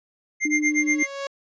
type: tone with tremolo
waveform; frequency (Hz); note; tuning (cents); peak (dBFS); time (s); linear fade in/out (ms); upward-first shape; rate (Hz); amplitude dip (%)
square; 2100; C7; +6; -18; 0.4-1.08; 50; sine; 8.3; 100
type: tone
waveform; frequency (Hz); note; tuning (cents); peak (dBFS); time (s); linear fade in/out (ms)
sine; 300.5; D4; +40; -22; 0.45-1.03; 5
type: tone with exponential growth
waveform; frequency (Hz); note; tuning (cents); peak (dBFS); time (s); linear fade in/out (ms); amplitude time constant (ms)
sawtooth; 554.4; C#5; 0; -22; 0.48-1.27; 2; 170
effects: resampled to 16000 Hz